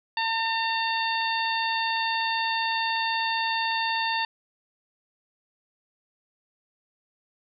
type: harmonic tone with a mistuned harmonic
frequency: 904 Hz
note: A5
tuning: 47 cents sharp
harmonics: 1 / 2 / 3 / 4 / 5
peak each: -27 / -30 / -32 / -33 / -34 dBFS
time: 0.17-4.25 s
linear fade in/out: 2 ms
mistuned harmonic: 3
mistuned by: +16 cents
effects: none